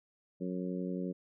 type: harmonic tone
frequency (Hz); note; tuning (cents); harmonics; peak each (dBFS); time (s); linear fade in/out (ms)
91.3; F#2; -23; 2 / 3 / 4 / 5 / 6; -36 / -40 / -42 / -44 / -46; 0.4-1.13; 20
effects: none